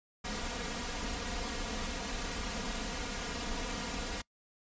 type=noise with comb filter; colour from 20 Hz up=pink; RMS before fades=-37 dBFS; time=0.24-4.22 s; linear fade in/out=10 ms; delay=4.2 ms; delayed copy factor=+0.85; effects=noise-tail reverb RT60 0.1 s tail -24 dB re dry + resampled to 16000 Hz